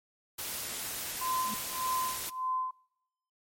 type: noise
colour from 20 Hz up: white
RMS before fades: -37 dBFS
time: 0.38-2.3 s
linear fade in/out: 10 ms
type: tone with tremolo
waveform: sine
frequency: 1028 Hz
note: C6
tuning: 31 cents flat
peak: -28 dBFS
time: 1.21-2.71 s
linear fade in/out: 5 ms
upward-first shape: sine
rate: 1.7 Hz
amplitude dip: 95%
type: tone with exponential growth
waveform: sine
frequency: 213.4 Hz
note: G#3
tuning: 47 cents sharp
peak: -34 dBFS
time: 1.38-1.54 s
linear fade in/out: 0 ms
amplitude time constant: 33 ms
effects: noise-tail reverb RT60 0.9 s tail -23 dB re dry + MP3 64 kbps